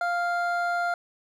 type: tone pair together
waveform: triangle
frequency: 698.5 / 1396.9 Hz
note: F5 / F6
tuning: 0 / 0 cents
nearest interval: octave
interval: 1200 cents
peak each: -24 / -26 dBFS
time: 0.01-0.94 s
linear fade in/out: 2 ms
effects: none